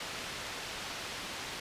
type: low-pass noise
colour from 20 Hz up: white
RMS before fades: -41 dBFS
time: 0-1.6 s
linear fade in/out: 5 ms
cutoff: 4100 Hz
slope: 12 dB/octave
effects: resampled to 32000 Hz